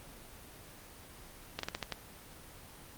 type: slowing click train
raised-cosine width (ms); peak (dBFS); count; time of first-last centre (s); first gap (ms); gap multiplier
0.2; -17; 6; 1.59-1.923; 43; 1.22
effects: pink hiss -52 dBFS RMS until 2.97 s + Opus 24 kbps